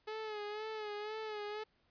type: tone with vibrato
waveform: sawtooth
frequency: 426.2 Hz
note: G#4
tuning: 45 cents sharp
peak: -36 dBFS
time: 0.07-1.64 s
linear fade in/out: 10 ms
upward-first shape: sine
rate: 2 Hz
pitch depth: 52 cents each way
effects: pink hiss -75 dBFS RMS until 1.9 s + resampled to 11025 Hz